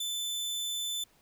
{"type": "tone", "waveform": "sawtooth", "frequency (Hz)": 3520, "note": "A7", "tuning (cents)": 0, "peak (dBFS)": -29, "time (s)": [0, 1.04], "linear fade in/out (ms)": 5, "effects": ["pink hiss -65 dBFS RMS until 1.21 s"]}